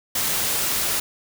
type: noise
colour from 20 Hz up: white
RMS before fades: -23 dBFS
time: 0.15-1 s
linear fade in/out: 5 ms
effects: none